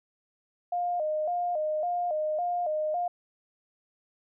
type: tone with vibrato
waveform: sine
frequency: 659 Hz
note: E5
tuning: 1 cent flat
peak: -26 dBFS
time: 0.72-3.08 s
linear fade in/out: 5 ms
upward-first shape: square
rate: 1.8 Hz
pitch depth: 120 cents each way
effects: none